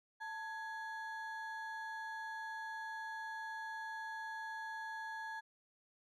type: ring-modulated tone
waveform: triangle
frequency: 1279 Hz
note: D#6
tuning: 47 cents sharp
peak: -37 dBFS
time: 0.2-5.41 s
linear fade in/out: 20 ms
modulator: 392 Hz
effects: none